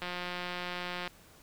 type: click train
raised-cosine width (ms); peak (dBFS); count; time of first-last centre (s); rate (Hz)
0.3; -21; 189; 0.02-1.076; 178
effects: pink hiss -58 dBFS RMS until 1.42 s